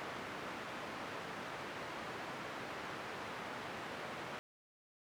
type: band-pass noise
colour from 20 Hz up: white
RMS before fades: -45 dBFS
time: 0-4.39 s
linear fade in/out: 0 ms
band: 120 to 1600 Hz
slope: 12 dB/octave
effects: none